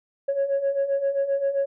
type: beating tone pair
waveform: sine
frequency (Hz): 548 / 555.6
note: C#5 / C#5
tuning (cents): -20 / +4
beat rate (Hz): 7.6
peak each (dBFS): -26 / -21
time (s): 0.28-1.66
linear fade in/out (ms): 10
effects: tanh soft clip ceiling -17 dBFS